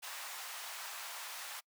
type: high-pass noise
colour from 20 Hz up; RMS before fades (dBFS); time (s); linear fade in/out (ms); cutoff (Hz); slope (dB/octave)
pink; -45; 0.02-1.61; 20; 800; 24
effects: noise-tail reverb RT60 0.1 s tail -26 dB re dry